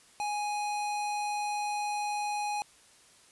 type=tone; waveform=square; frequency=830.6 Hz; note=G#5; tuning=in tune; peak=-31 dBFS; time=0.2-2.62 s; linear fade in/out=0 ms; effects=white hiss -59 dBFS RMS until 3.31 s + resampled to 24000 Hz